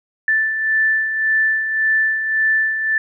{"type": "beating tone pair", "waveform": "sine", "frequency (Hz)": [1760, 1761.8], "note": ["A6", "A6"], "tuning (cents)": [0, 2], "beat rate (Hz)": 1.8, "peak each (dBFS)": [-24, -15], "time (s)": [0.28, 2.98], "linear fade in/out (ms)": 2, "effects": []}